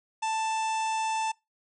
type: harmonic tone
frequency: 883 Hz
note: A5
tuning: 6 cents sharp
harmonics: 1 / 2 / 3 / 4 / 5 / 6 / 7 / 8 / 9 / 10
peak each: -27 / -45 / -37 / -43 / -53 / -46 / -45 / -48 / -47 / -50 dBFS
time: 0.22-1.32 s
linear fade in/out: 10 ms
effects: noise-tail reverb RT60 0.2 s tail -22 dB re dry

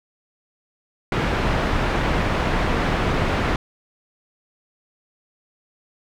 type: low-pass noise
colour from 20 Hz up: pink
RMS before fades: -21 dBFS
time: 1.12-3.56 s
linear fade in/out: 2 ms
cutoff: 2300 Hz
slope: 12 dB/octave
effects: none

